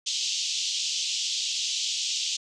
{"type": "band-pass noise", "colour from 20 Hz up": "pink", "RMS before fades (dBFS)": -29, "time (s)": [0.06, 2.37], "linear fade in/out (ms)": 10, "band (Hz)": [2900, 7100], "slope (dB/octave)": 48, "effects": []}